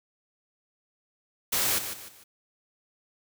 white noise with echo, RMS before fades -26 dBFS, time 1.52-1.79 s, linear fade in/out 10 ms, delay 150 ms, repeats 3, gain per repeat -9 dB, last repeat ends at 2.24 s, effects none

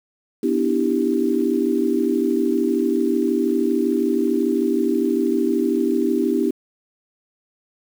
sine chord, E minor seventh, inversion second, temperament equal with one note detuned, 246.9 / 293.7 / 326.6 / 392 Hz, B3 / D4 / E4 / G4, 0 / 0 / -16 / 0 cents, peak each -22 / -23 / -22 / -22 dBFS, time 0.43-6.51 s, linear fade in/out 5 ms, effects 7-bit

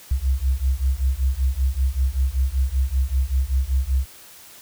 sine beating tone pair, 63.5 / 68.7 Hz, B1 / C#2, +49 / -15 cents, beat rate 5.2 Hz, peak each -21 dBFS, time 0.11-4.06 s, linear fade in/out 5 ms, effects white hiss -45 dBFS RMS until 4.61 s

